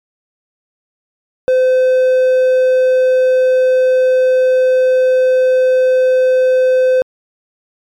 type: tone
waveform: triangle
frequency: 513 Hz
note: C5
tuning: 34 cents flat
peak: -6 dBFS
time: 1.48-7.02 s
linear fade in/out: 0 ms
effects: MP3 96 kbps